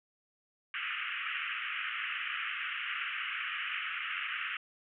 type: band-pass noise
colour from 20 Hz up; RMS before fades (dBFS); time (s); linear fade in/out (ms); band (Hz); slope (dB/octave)
white; -37; 0.74-4.57; 2; 1200 to 3000; 96
effects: none